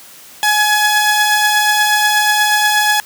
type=tone pair together; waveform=sawtooth; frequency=841 / 1690.3 Hz; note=G#5 / G#6; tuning=+22 / +30 cents; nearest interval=octave; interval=1208 cents; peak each=-10 dBFS; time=0.43-3 s; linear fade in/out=0 ms; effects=white hiss -39 dBFS RMS until 3.05 s + high-pass 80 Hz 12 dB/octave